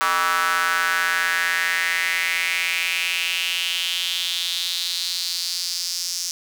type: tone with high-pass filter sweep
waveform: square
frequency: 87.8 Hz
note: F2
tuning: 10 cents sharp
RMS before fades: -23 dBFS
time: 0.01-6.31 s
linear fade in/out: 0 ms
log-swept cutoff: 1200 to 5600 Hz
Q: 4.1
effects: none